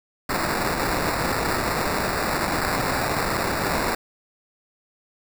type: noise with sample-and-hold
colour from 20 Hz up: blue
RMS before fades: -24 dBFS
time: 0.29-3.95 s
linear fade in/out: 5 ms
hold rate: 3150 Hz
effects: none